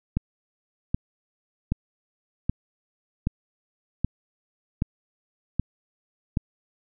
click train, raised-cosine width 5 ms, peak -10 dBFS, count 9, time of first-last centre 0.17-6.372 s, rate 1.29 Hz, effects none

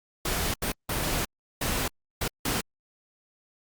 pink noise bursts at uneven times, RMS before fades -28 dBFS, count 6, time 0.25-0.54 / 0.62-0.72 / 0.89-1.25 / 1.61-1.88 / 2.21-2.28 / 2.45-2.61 s, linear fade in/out 5 ms, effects Opus 48 kbps

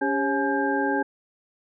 sine tone cluster, 279.6 / 400 / 542 / 845 / 1593 Hz, C#4 / G4 / C#5 / G#5 / G6, +15 / +35 / -39 / +30 / +27 cents, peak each -26 / -28 / -31 / -27 / -28 dBFS, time 0.01-1.03 s, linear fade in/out 10 ms, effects none

